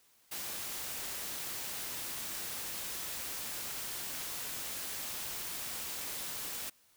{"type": "noise", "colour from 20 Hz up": "white", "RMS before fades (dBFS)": -40, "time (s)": [0.31, 6.7], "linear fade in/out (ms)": 10, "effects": ["white hiss -67 dBFS RMS until 6.96 s"]}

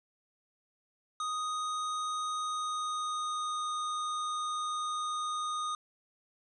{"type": "tone with pitch glide", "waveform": "square", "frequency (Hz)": [1244.5, 1233.8], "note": ["D#6", "D#6"], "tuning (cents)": [0, -15], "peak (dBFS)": -33, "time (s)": [1.2, 5.75], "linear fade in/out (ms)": 2, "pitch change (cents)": -15, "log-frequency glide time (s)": [2.39, 3.69], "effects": ["resampled to 22050 Hz"]}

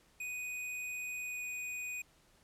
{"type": "tone with pitch glide", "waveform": "square", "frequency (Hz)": [2489, 2475], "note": ["D#7", "D#7"], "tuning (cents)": [0, -10], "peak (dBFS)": -39, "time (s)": [0.2, 2.02], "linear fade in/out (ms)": 5, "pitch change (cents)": -10, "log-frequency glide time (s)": [1.19, 1.48], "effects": ["pink hiss -67 dBFS RMS until 2.43 s", "low-pass 12000 Hz 12 dB/octave"]}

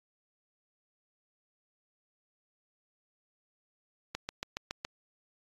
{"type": "click train", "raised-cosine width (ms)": 0.2, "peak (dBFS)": -17, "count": 6, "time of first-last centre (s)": [4.15, 4.849], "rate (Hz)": 7.15, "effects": ["AAC 32 kbps"]}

